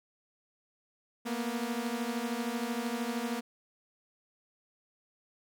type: beating tone pair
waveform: sawtooth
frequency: 230 / 243 Hz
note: A#3 / B3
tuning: -23 / -28 cents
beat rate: 13 Hz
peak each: -31 dBFS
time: 1.25-3.41 s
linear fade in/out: 20 ms
effects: none